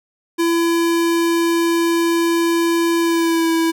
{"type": "tone with pitch glide", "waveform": "square", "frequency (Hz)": [336.5, 328.8], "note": ["E4", "E4"], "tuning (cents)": [36, -4], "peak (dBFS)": -15, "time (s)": [0.38, 3.72], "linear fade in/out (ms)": 20, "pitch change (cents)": -40, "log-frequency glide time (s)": [2.99, 3.51], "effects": []}